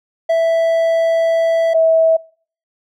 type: tone pair in turn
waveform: triangle / sine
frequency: 659.3 / 649.1 Hz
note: E5 / E5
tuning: 0 / -27 cents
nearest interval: unison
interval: 27 cents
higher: first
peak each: -9 dBFS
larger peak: neither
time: 0.29-1.74 / 1.74-2.17 s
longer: first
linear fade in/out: 10 ms
effects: noise-tail reverb RT60 0.5 s tail -26 dB re dry